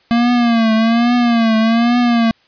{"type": "tone with vibrato", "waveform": "square", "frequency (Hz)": 231.8, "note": "A#3", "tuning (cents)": -10, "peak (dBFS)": -11, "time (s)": [0.11, 2.31], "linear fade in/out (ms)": 0, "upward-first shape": "triangle", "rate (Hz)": 1.2, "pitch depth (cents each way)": 97, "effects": ["white hiss -54 dBFS RMS until 2.47 s", "resampled to 11025 Hz"]}